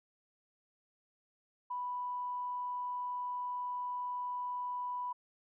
triangle tone with tanh clipping, 987.8 Hz, B5, in tune, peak -35 dBFS, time 1.7-5.13 s, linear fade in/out 10 ms, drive 3 dB, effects resampled to 8000 Hz

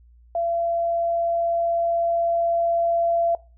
sine tone with level ramp, 679 Hz, F5, 49 cents flat, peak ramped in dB -21 to -18 dBFS, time 0.35-3.35 s, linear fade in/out 2 ms, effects noise-tail reverb RT60 0.3 s tail -19 dB re dry + added 59 Hz sine -49 dBFS peak until 3.57 s

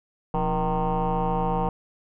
sine tone with frequency modulation, 473.9 Hz, A#4, 28 cents sharp, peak -20 dBFS, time 0.34-1.69 s, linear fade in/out 2 ms, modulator 149 Hz, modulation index 3.5, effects tanh soft clip ceiling -18 dBFS

